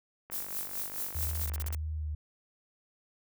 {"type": "click train", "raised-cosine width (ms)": 0.5, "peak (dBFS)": -31, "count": 71, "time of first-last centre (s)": [0.3, 1.746], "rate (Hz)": 48.4}
{"type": "noise with tremolo", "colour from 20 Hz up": "violet", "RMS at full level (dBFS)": -34, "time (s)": [0.31, 1.47], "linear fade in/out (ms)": 20, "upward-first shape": "triangle", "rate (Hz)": 4.6, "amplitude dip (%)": 70}
{"type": "tone with vibrato", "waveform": "sine", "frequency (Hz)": 76.6, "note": "D#2", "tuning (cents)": -27, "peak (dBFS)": -32, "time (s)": [1.15, 2.15], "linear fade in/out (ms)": 5, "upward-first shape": "sine", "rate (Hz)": 1.7, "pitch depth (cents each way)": 30}
{"type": "noise bursts", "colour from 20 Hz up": "blue", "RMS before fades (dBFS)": -39, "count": 9, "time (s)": [1.22, 1.749], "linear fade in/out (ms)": 2, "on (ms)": 25, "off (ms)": 38}
{"effects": []}